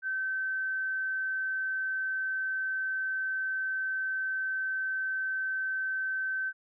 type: tone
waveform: sine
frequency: 1540 Hz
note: G6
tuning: 31 cents flat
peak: -29 dBFS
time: 0.02-6.53 s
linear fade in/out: 50 ms
effects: none